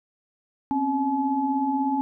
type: tone cluster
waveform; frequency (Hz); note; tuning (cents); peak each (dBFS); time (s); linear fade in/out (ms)
sine; 255.6 / 271.9 / 855; C4 / C#4 / A5; -40 / -33 / -50; -32 / -24 / -25; 0.71-2.01; 0
effects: none